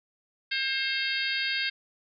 harmonic tone with a mistuned harmonic, 533 Hz, C5, 32 cents sharp, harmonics 3 / 4 / 5 / 6 / 7 / 8 / 9, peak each -32 / -33 / -34 / -35 / -35 / -36 / -37 dBFS, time 0.51-1.7 s, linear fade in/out 10 ms, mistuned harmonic 8, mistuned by +57 cents, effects none

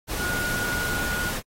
sine tone in noise, 1445 Hz, F#6, 41 cents flat, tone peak -27 dBFS, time 0.17-1.33 s, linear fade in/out 50 ms, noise pink, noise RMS -30 dBFS, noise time 0.07-1.42 s, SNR 0 dB, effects AAC 48 kbps

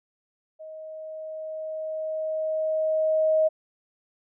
sine tone with level ramp, 629 Hz, D#5, 19 cents sharp, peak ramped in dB -38 to -17 dBFS, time 0.59-3.49 s, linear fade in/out 20 ms, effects none

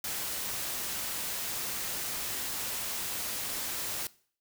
white noise, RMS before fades -35 dBFS, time 0.04-4.07 s, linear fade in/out 2 ms, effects noise-tail reverb RT60 0.5 s tail -20 dB re dry

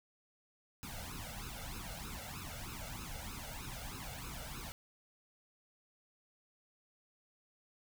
pink noise with flanger, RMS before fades -45 dBFS, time 0.83-4.72 s, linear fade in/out 0 ms, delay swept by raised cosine 0.76 to 1.45 ms, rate 3.2 Hz, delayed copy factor +1, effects none

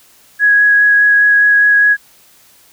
sine tone with vibrato, 1665 Hz, G#6, 4 cents sharp, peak -6 dBFS, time 0.39-1.97 s, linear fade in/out 50 ms, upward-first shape sine, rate 4.9 Hz, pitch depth 9 cents each way, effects white hiss -47 dBFS RMS until 2.72 s

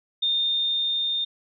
sine tone with level ramp, 3636 Hz, A#7, 44 cents flat, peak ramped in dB -20 to -23 dBFS, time 0.22-1.25 s, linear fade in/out 10 ms, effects none

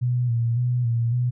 sine tone with vibrato, 120 Hz, B2, 49 cents flat, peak -19 dBFS, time 0.01-1.31 s, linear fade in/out 20 ms, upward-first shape square, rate 1.8 Hz, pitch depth 47 cents each way, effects none

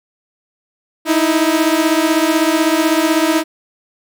sawtooth beating tone pair, 311.2 / 327.2 Hz, D#4 / E4, 0 / -13 cents, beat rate 16 Hz, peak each -11 dBFS, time 1.05-3.44 s, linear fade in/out 50 ms, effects none

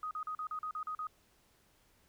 sine tone bursts, 1251 Hz, D#6, 9 cents sharp, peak -36 dBFS, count 9, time 0.03-1.07 s, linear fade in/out 2 ms, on 80 ms, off 40 ms, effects pink hiss -69 dBFS RMS until 2.08 s

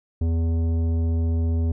triangle tone with tanh clipping, 82.5 Hz, E2, 2 cents sharp, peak -21 dBFS, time 0.21-1.72 s, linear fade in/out 5 ms, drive 16 dB, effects none

